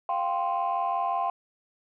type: chord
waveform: sine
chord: F suspended second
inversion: none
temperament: equal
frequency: 698.5 / 784 / 1046.5 Hz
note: F5 / G5 / C6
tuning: 0 / 0 / 0 cents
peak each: -28 dBFS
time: 0.09-1.3 s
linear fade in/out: 2 ms
effects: tanh soft clip ceiling -19 dBFS